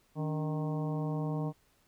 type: harmonic tone with a mistuned harmonic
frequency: 154.8 Hz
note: D#3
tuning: 9 cents flat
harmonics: 1 / 2 / 3 / 4 / 5 / 6 / 7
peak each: -32 / -38 / -42 / -44 / -46 / -48 / -49 dBFS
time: 0.15-1.53 s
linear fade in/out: 50 ms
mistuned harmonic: 2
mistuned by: -110 cents
effects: pink hiss -69 dBFS RMS until 1.87 s